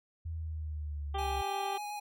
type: exponential sweep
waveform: sine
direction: down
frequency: 82.41 to 68.3 Hz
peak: -35 dBFS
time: 0.25-1.42 s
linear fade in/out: 10 ms
type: harmonic tone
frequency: 394 Hz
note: G4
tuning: 9 cents sharp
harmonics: 1 / 2 / 3 / 4 / 5 / 6 / 7 / 8 / 9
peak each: -40 / -35 / -42 / -53 / -53 / -56 / -55 / -47 / -53 dBFS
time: 1.14-1.78 s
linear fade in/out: 10 ms
type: tone with vibrato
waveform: square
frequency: 830.6 Hz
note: G#5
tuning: in tune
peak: -38 dBFS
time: 1.18-2 s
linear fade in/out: 10 ms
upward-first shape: square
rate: 8.3 Hz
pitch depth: 9 cents each way
effects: none